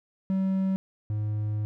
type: tone pair in turn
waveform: triangle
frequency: 190.9 / 106 Hz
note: G3 / G#2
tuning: -46 / +36 cents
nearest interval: minor seventh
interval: 1018 cents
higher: first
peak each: -21 / -24 dBFS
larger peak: first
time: 0.3-0.76 / 1.1-1.65 s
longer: second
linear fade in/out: 0 ms
effects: none